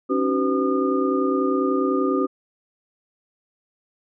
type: tone cluster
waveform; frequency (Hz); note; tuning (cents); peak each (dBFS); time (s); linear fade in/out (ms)
sine; 274.2 / 304.3 / 378.1 / 503 / 1217; C#4 / D#4 / F#4 / B4 / D#6; -19 / -38 / +38 / +32 / -39; -22 / -29 / -23 / -27 / -27; 0.09-2.27; 20
effects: none